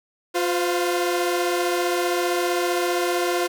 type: tone cluster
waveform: sawtooth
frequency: 353.7 / 513 / 692 Hz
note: F4 / C5 / F5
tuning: +22 / -34 / -16 cents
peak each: -18 / -23 / -27 dBFS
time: 0.34-3.48 s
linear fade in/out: 20 ms
effects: none